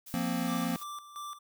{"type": "noise", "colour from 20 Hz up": "blue", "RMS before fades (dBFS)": -47, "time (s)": [0.06, 0.84], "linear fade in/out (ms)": 10}
{"type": "chord", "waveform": "square", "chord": "F suspended fourth", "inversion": "none", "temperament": "equal", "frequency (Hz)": [174.61, 233.1, 261.6], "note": ["F3", "Bb3", "C4"], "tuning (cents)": [0, 0, 0], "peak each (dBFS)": [-35, -34, -35], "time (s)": [0.14, 0.76], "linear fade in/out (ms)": 0}
{"type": "tone with tremolo", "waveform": "square", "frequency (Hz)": 1174.7, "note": "D6", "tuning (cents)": 0, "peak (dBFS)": -39, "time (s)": [0.47, 1.39], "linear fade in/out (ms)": 10, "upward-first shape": "square", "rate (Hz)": 2.9, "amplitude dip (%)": 70}
{"effects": []}